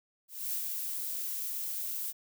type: noise with ADSR envelope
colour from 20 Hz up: violet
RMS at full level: -33 dBFS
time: 0.28-2.13 s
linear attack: 250 ms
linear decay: 79 ms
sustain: -3 dB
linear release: 33 ms
effects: none